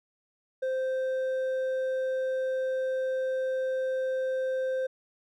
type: tone with hard clipping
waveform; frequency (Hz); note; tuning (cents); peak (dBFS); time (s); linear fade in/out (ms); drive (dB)
sine; 521; C5; -7; -28; 0.62-4.87; 10; 4
effects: none